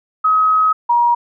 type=tone pair in turn; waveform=sine; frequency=1271 / 952.2 Hz; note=D#6 / A#5; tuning=+36 / +37 cents; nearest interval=perfect fourth; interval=499 cents; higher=first; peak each=-10 dBFS; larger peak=neither; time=0.24-0.73 / 0.89-1.15 s; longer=first; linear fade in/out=10 ms; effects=none